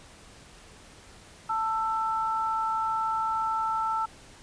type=tone pair together; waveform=sine; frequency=887 / 1329 Hz; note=A5 / E6; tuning=+14 / +14 cents; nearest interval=perfect fifth; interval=700 cents; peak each=-28 dBFS; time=1.49-4.06 s; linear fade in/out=10 ms; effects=pink hiss -51 dBFS RMS until 4.42 s + resampled to 22050 Hz